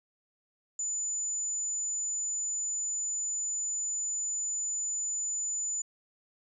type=tone; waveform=sine; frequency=7000 Hz; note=A8; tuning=10 cents flat; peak=-30 dBFS; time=0.79-5.82 s; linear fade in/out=5 ms; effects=none